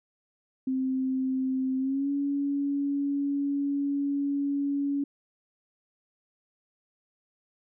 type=tone with pitch glide; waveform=sine; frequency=261.6 to 282 Hz; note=C4 to C#4; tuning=0 to +30 cents; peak=-25 dBFS; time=0.67-5.04 s; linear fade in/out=5 ms; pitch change=+130 cents; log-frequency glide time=1.78-2.1 s; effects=none